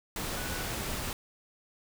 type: tone in noise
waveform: sine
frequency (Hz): 1480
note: F#6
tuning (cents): 0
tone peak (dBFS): -42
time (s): 0.37-0.62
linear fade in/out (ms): 2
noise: pink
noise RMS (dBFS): -35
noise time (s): 0.16-1.13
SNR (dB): -10
effects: none